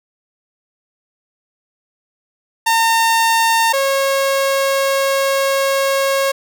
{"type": "tone pair in turn", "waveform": "sawtooth", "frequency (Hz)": [910, 546], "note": ["A#5", "C#5"], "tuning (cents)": [-42, -26], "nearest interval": "major sixth", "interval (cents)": 884, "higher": "first", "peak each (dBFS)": [-8, -10], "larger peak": "first", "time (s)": [[2.66, 3.73], [3.73, 6.32]], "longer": "second", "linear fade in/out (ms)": 10, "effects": []}